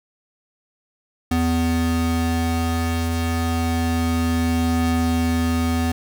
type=tone pair together; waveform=square; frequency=83.06 / 248.9 Hz; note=E2 / B3; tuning=+14 / +14 cents; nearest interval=octave + perfect fifth; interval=1900 cents; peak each=-22 dBFS; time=1.31-5.92 s; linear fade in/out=5 ms; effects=none